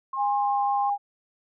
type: tone with vibrato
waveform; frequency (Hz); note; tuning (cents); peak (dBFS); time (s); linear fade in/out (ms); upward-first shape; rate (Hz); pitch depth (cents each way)
sine; 1061; C6; +24; -28; 0.13-0.9; 5; sine; 5.6; 16
type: tone with pitch glide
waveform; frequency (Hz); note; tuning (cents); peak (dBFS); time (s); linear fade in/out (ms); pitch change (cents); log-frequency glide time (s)
sine; 817 to 810.9; G#5 to G#5; -29 to -42; -22; 0.16-0.98; 50; -13; 0.43-0.51
effects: none